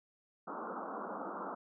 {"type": "band-pass noise", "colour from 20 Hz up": "white", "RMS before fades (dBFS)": -42, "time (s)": [0.47, 1.55], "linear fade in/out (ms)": 10, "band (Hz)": [180, 1400], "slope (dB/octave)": 96, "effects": []}